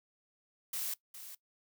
blue noise with echo, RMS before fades -37 dBFS, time 0.73-0.94 s, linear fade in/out 5 ms, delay 410 ms, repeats 1, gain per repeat -11 dB, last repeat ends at 1.35 s, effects noise-tail reverb RT60 0.1 s tail -19 dB re dry

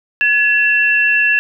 sine tone pair together, 1697.7 / 2696 Hz, G#6 / E7, +38 / +38 cents, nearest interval minor sixth, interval 800 cents, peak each -13 dBFS, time 0.21-1.39 s, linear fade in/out 0 ms, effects none

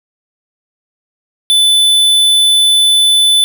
square tone, 3500 Hz, A7, 10 cents flat, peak -7 dBFS, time 1.5-3.44 s, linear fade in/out 0 ms, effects none

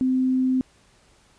sine tone, 258.3 Hz, C4, 22 cents flat, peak -18 dBFS, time 0.01-0.61 s, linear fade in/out 0 ms, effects pink hiss -58 dBFS RMS until 1.38 s + resampled to 22050 Hz

